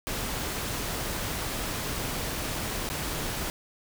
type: noise with dropouts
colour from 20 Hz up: pink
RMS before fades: -32 dBFS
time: 0.07-3.5 s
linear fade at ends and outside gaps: 0 ms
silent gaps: 2.89-2.9 s
effects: none